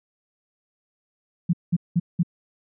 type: tone bursts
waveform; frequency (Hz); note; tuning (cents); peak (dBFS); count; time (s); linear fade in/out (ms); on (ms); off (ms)
sine; 172; F3; -26; -16; 4; 1.49-2.232; 10; 43; 190
effects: none